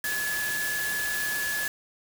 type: tone in noise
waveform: sine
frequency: 1707 Hz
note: G#6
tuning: 47 cents sharp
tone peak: -28 dBFS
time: 0.04-1.68 s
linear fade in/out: 2 ms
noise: white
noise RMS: -33 dBFS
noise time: 0.04-1.68 s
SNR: +2 dB
effects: none